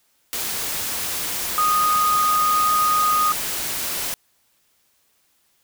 sine tone in noise, 1240 Hz, D#6, 6 cents flat, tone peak -16 dBFS, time 1.58-3.32 s, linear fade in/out 0 ms, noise white, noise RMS -26 dBFS, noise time 0.33-4.14 s, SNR +7 dB, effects white hiss -64 dBFS RMS until 5.63 s

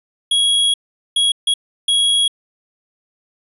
square tone bursts at uneven times, 3318 Hz, G#7, 2 cents flat, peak -13 dBFS, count 4, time 0.31-0.74 / 1.16-1.32 / 1.47-1.54 / 1.88-2.28 s, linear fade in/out 5 ms, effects resampled to 32000 Hz

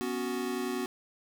square chord, B suspended second, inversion none, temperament equal, 246.9 / 277.2 / 370 Hz, B3 / C#4 / F#4, 0 / 0 / 0 cents, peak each -36 / -38 / -35 dBFS, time 0.01-0.86 s, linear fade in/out 0 ms, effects 9-bit

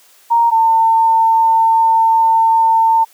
sine tone pair in turn, 932 / 901.3 Hz, A#5 / A5, -1 / +41 cents, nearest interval minor second, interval 58 cents, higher first, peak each -8 dBFS, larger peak neither, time 0.3-0.51 / 0.51-3.05 s, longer second, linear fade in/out 20 ms, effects white hiss -48 dBFS RMS until 3.13 s + high-pass 400 Hz 12 dB/octave

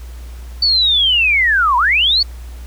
sine linear two-way sweep, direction down then up, 4562 to 932.3 to 4562 Hz, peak -10 dBFS, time 0.62-2.23 s, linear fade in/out 5 ms, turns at 1.77 s, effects added 60 Hz sine -28 dBFS peak until 2.66 s + pink hiss -44 dBFS RMS until 2.66 s

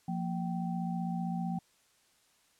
sine tone cluster, 175 / 230.5 / 774 Hz, F3 / A#3 / G5, +4 / -19 / -22 cents, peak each -33 / -38 / -40 dBFS, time 0.08-1.59 s, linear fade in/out 5 ms, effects white hiss -68 dBFS RMS until 2.59 s + low-pass 10000 Hz 12 dB/octave

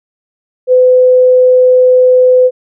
sine tone, 506 Hz, B4, 42 cents sharp, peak -3 dBFS, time 0.67-2.51 s, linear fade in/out 50 ms, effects none

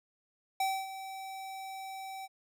square tone with ADSR envelope, 770 Hz, G5, 31 cents flat, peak -28 dBFS, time 0.6-2.28 s, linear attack 4 ms, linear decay 260 ms, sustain -13 dB, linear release 35 ms, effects none

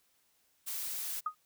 blue noise, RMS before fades -38 dBFS, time 0.66-1.21 s, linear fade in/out 20 ms
sine tone with exponential decay, 1244.5 Hz, D#6, in tune, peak -27 dBFS, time 1.26-1.35 s, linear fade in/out 5 ms, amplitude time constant 19 ms
effects white hiss -72 dBFS RMS until 1.45 s

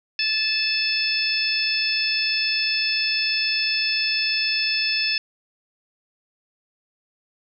harmonic tone, 873 Hz, A5, 14 cents flat, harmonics 2 / 3 / 4 / 5 / 6, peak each -32 / -24 / -32 / -30 / -23 dBFS, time 0.19-5.18 s, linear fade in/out 2 ms, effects none

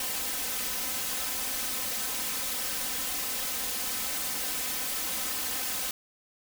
white noise with comb filter, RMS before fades -32 dBFS, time 0-5.91 s, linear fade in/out 2 ms, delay 3.9 ms, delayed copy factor +0.9, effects none

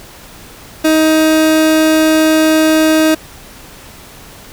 30% pulse tone, 314.6 Hz, D#4, 19 cents sharp, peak -5 dBFS, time 0.84-3.15 s, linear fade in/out 10 ms, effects pink hiss -36 dBFS RMS until 4.52 s

